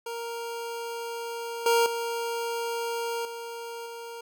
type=tone with level steps; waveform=25% pulse; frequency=466.2 Hz; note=A#4; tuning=in tune; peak=-29 / -16 / -25 / -32 / -34 dBFS; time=0.06-4.21 s; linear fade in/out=5 ms; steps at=1.66 / 1.86 / 3.25 / 3.86 s; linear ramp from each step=2 ms; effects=none